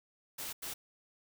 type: noise bursts at uneven times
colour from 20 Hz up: white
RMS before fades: -41 dBFS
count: 2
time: 0.38-0.53 / 0.62-0.74 s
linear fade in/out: 10 ms
effects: none